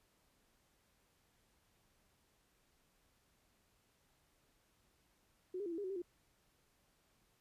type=tone with pitch steps; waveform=sine; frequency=366.9 / 408.8 / 343.4 / 330.2 / 407.4 / 372.6 / 392.5 / 351.3 Hz; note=F#4 / G#4 / F4 / E4 / G#4 / F#4 / G4 / F4; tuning=-15 / -27 / -29 / +3 / -33 / +12 / +2 / +10 cents; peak=-39 dBFS; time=5.54-6.02 s; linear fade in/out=5 ms; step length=60 ms; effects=pink hiss -75 dBFS RMS until 7.4 s + resampled to 32000 Hz